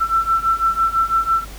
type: beating tone pair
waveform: sine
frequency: 1335 / 1341 Hz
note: E6 / E6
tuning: +22 / +29 cents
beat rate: 6 Hz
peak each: -19 / -17 dBFS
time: 0-1.45 s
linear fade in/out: 20 ms
effects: added 50 Hz sine -34 dBFS peak until 1.58 s + pink hiss -39 dBFS RMS until 1.58 s